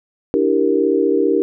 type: chord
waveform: sine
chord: E half-diminished seventh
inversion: third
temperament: equal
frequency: 293.7 / 329.6 / 392 / 466.2 Hz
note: D4 / E4 / G4 / Bb4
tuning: 0 / 0 / 0 / 0 cents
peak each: -19 / -20 / -17 / -18 dBFS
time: 0.34-1.42 s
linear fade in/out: 0 ms
effects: none